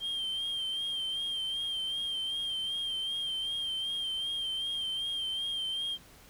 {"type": "tone with vibrato", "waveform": "sine", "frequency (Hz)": 3171, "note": "G7", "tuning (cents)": 19, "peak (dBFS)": -29, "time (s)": [0, 5.98], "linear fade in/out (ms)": 50, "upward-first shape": "sine", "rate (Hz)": 2.6, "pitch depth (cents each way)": 40, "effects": ["tanh soft clip ceiling -30 dBFS", "pink hiss -56 dBFS RMS until 6.29 s"]}